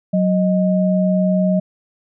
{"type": "tone pair together", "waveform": "sine", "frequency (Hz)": [185.6, 622.3], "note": ["F#3", "D#5"], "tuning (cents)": [6, 0], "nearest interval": "octave + major sixth", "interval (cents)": 2094, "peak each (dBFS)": [-14, -19], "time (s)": [0.13, 1.6], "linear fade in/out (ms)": 10, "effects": []}